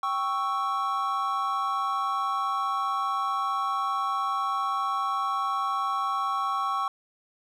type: chord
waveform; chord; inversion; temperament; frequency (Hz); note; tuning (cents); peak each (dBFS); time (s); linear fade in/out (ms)
triangle; C# diminished; second; equal; 784 / 1108.7 / 1318.5; G5 / C#6 / E6; 0 / 0 / 0; -31 / -25 / -30; 0.03-6.88; 2
effects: none